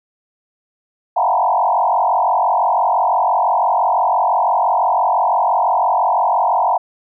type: tone with frequency modulation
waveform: sine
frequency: 830.6 Hz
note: G#5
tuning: in tune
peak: -12 dBFS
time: 1.16-6.78 s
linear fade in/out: 10 ms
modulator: 45.9 Hz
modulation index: 3.4
effects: none